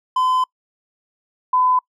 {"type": "tone pair in turn", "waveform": ["triangle", "sine"], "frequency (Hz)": [1020, 1009.4], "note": ["C6", "B5"], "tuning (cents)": [-44, 38], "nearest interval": "unison", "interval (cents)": 18, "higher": "first", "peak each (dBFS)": -13, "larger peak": "neither", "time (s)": [[0.16, 0.44], [1.53, 1.79]], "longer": "first", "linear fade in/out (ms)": 5, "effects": ["noise-tail reverb RT60 0.1 s tail -26 dB re dry"]}